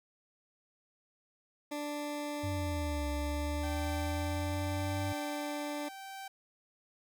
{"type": "tone", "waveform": "20% pulse", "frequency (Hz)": 293.7, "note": "D4", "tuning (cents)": 0, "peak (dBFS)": -31, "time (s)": [1.71, 5.89], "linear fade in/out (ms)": 10}
{"type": "linear two-way sweep", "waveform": "sine", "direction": "down then up", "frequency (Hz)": [98, 68.1, 98], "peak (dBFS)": -34, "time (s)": [2.43, 5.13], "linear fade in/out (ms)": 10, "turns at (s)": 3.08}
{"type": "tone with tremolo", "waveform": "sawtooth", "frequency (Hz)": 777, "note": "G5", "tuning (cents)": -16, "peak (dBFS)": -37, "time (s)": [3.63, 6.28], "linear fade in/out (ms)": 5, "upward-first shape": "triangle", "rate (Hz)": 0.82, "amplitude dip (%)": 55}
{"effects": []}